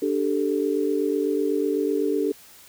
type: chord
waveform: sine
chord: D suspended fourth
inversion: none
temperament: equal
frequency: 293.7 / 392 / 440 Hz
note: D4 / G4 / A4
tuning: 0 / 0 / 0 cents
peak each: -25 dBFS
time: 0.02-2.32 s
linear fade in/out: 5 ms
effects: white hiss -49 dBFS RMS until 2.68 s